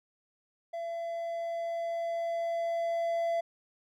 triangle tone with level ramp, 674 Hz, E5, 38 cents sharp, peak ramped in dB -32 to -25 dBFS, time 0.73-3.41 s, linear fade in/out 10 ms, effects none

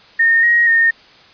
sine tone with pitch steps, 1833 / 1885 / 1834 Hz, A#6 / A#6 / A#6, -30 / +19 / -29 cents, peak -9 dBFS, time 0.19-0.91 s, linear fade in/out 10 ms, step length 240 ms, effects white hiss -45 dBFS RMS until 1.33 s + resampled to 11025 Hz

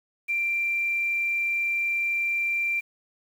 sine tone with quantisation, 2363 Hz, D7, 10 cents sharp, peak -23 dBFS, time 0.28-2.81 s, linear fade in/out 20 ms, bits 8, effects none

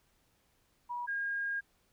sine tone pair in turn, 967 / 1622.6 Hz, B5 / G#6, -37 / -41 cents, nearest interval major sixth, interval 896 cents, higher second, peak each -35 / -32 dBFS, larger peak second, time 0.89-1.07 / 1.07-1.61 s, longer second, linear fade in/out 20 ms, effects pink hiss -72 dBFS RMS until 1.92 s

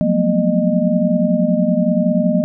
sine tone cluster, 177.8 / 188.4 / 223 / 243.9 / 611 Hz, F3 / F#3 / A3 / B3 / D#5, +31 / +32 / +23 / -21 / -32 cents, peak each -19 dBFS, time 0.01-2.44 s, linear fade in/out 0 ms, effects none

